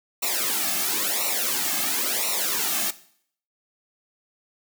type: noise with flanger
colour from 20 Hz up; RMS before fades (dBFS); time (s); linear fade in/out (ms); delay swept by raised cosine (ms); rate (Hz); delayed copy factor
white; -25; 0.22-2.91; 10; 0.61 to 2.11; 0.97; -0.95
effects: noise-tail reverb RT60 0.6 s tail -17 dB re dry + high-pass 200 Hz 12 dB/octave